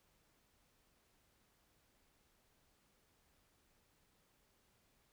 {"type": "silence", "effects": ["pink hiss -75 dBFS RMS until 5.12 s"]}